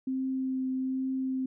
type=tone with vibrato; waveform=sine; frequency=261.6 Hz; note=C4; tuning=in tune; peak=-28 dBFS; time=0.07-1.46 s; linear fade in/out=5 ms; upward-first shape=triangle; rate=1.2 Hz; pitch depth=12 cents each way; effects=none